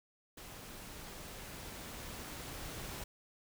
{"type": "noise with level ramp", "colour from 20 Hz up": "pink", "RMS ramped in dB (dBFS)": [-50, -44], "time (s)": [0.37, 3.04], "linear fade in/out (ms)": 5, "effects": []}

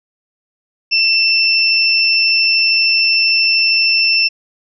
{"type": "tone pair together", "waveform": "sine", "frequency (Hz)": [2674, 5361], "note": ["E7", "E8"], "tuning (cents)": [24, 28], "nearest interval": "octave", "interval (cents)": 1204, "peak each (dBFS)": -13, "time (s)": [0.91, 4.29], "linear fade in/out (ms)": 20, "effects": []}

